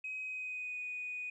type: tone with pitch glide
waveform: sine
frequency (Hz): 2530 to 2475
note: D#7 to D#7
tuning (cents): +28 to -10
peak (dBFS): -37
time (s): 0.04-1.3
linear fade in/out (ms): 5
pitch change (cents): -38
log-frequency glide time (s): 0.21-0.85
effects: tanh soft clip ceiling -33 dBFS